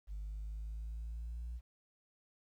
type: exponential sweep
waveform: sine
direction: up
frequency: 50.2 to 59.5 Hz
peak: -38 dBFS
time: 0.07-1.61 s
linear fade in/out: 50 ms
effects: tanh soft clip ceiling -38 dBFS + 12-bit